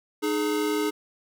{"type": "tone pair together", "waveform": "square", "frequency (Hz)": [305.6, 421.3], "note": ["D#4", "G#4"], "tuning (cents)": [-31, 25], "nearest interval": "tritone", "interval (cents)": 556, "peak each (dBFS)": -27, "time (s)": [0.22, 0.91], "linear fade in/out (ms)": 20, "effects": []}